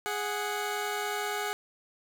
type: tone pair together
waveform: 15% pulse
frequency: 415.1 / 739.6 Hz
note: G#4 / F#5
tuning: -1 / -1 cents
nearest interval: minor seventh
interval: 1000 cents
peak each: -26 / -28 dBFS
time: 0.06-1.53 s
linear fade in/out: 0 ms
effects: none